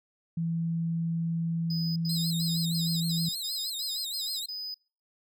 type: tone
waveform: sine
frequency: 166.1 Hz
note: E3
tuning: 13 cents sharp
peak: -27 dBFS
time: 0.37-3.29 s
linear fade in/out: 5 ms
type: tone bursts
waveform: triangle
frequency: 4998 Hz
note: D#8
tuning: 7 cents sharp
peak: -33 dBFS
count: 9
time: 1.7-4.744 s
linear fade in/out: 5 ms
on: 260 ms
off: 88 ms
type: tone with vibrato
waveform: sawtooth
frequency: 3951 Hz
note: B7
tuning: in tune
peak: -30 dBFS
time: 2.09-4.46 s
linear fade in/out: 5 ms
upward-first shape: sine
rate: 6.4 Hz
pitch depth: 130 cents each way
effects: noise-tail reverb RT60 0.4 s tail -25 dB re dry